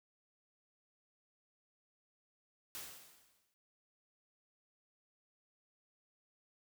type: noise with exponential decay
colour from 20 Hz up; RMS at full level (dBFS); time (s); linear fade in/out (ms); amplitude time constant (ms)
white; -44; 2.75-3.54; 0; 170
effects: none